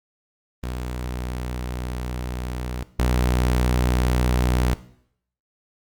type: tone pair in turn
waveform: sawtooth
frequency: 61.74 / 61.74 Hz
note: B1 / B1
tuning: 0 / 0 cents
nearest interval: unison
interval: 0 cents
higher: neither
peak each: -23 / -14 dBFS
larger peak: second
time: 0.63-2.83 / 2.99-4.74 s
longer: first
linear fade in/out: 0 ms
effects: noise-tail reverb RT60 0.7 s tail -17 dB re dry + Opus 24 kbps